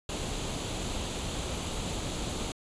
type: noise with comb filter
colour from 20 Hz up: pink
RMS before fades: -34 dBFS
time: 0.09-2.52 s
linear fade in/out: 2 ms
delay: 0.28 ms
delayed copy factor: +0.5
effects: resampled to 22050 Hz